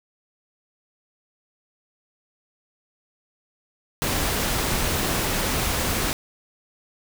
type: noise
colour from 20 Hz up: pink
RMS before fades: -24 dBFS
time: 4.02-6.13 s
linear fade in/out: 0 ms
effects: none